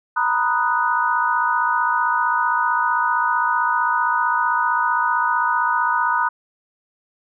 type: chord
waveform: sine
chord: B major seventh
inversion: third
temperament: equal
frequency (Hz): 932.3 / 987.8 / 1244.5 / 1480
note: A#5 / B5 / D#6 / F#6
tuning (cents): 0 / 0 / 0 / 0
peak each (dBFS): -22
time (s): 0.16-6.29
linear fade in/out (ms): 10
effects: none